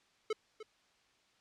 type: tone with echo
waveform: square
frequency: 433.5 Hz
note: A4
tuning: 26 cents flat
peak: -32 dBFS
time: 0.3-0.33 s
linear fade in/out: 5 ms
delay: 300 ms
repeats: 1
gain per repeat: -13 dB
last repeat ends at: 0.63 s
effects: white hiss -70 dBFS RMS until 1.4 s + low-pass 5000 Hz 12 dB/octave